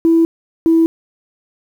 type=tone pair in turn; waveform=sine; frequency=330 / 327.9 Hz; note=E4 / E4; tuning=+2 / -9 cents; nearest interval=unison; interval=11 cents; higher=first; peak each=-7 dBFS; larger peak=neither; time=0.05-0.25 / 0.66-0.86 s; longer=neither; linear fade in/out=0 ms; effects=tanh soft clip ceiling -3 dBFS + 7-bit